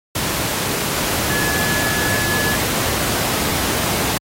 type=tone in noise; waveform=sine; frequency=1705 Hz; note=G#6; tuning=45 cents sharp; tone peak=-22 dBFS; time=1.3-2.56 s; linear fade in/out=5 ms; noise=pink; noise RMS=-20 dBFS; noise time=0.15-4.18 s; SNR=-5 dB; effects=high-pass 80 Hz 12 dB/octave + AAC 48 kbps